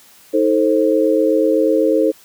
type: chord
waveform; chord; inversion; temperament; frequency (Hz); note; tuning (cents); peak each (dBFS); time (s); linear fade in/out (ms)
sine; A diminished; second; just; 316.8 / 440 / 528; Eb4 / A4 / C5; +31 / 0 / +16; -16; 0.33-2.12; 20
effects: white hiss -47 dBFS RMS until 2.24 s + high-pass 80 Hz 12 dB/octave